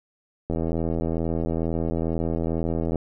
click train, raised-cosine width 2 ms, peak -13 dBFS, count 203, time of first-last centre 0.5-2.957 s, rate 82.2 Hz, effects none

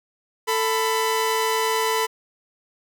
sawtooth tone pair together, 443.7 / 996.1 Hz, A4 / B5, +14 / +15 cents, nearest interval octave + major second, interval 1401 cents, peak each -19 dBFS, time 0.47-2.07 s, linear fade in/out 20 ms, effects none

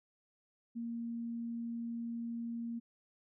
sine tone, 233.1 Hz, A#3, in tune, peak -37 dBFS, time 0.75-2.8 s, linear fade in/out 20 ms, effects none

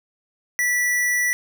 square tone, 1959 Hz, B6, 15 cents flat, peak -19 dBFS, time 0.59-1.33 s, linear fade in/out 0 ms, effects none

